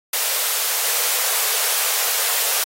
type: high-pass noise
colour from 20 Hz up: white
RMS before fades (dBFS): -20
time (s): 0.13-2.64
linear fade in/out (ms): 5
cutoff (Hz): 420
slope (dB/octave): 96
effects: AAC 48 kbps